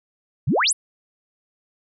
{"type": "exponential sweep", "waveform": "sine", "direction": "up", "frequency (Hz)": [103.4, 11660], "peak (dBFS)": -16, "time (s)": [0.47, 0.73], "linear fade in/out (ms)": 10, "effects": []}